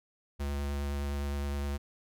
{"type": "tone with vibrato", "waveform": "square", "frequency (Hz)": 71, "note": "C#2", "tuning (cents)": 42, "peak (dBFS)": -32, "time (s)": [0.39, 1.78], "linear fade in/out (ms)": 20, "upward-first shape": "sine", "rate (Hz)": 9.7, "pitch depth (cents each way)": 14, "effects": []}